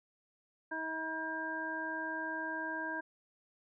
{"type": "harmonic tone", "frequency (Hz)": 319.7, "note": "D#4", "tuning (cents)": 47, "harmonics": [1, 2, 3, 5], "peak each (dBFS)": [-43, -45, -42, -38], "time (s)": [0.71, 3.01], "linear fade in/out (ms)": 10, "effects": []}